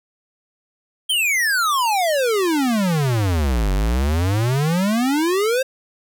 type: exponential two-way sweep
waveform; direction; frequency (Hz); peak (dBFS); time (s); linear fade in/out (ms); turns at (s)
square; down then up; 3219 to 46.29 to 540; -17; 1.09-5.63; 10; 3.72
effects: none